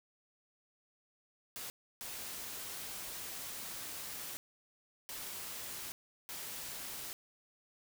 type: noise bursts at uneven times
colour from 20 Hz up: white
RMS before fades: -44 dBFS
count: 4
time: 1.56-1.7 / 2.01-4.37 / 5.09-5.92 / 6.29-7.13 s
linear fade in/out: 0 ms
effects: none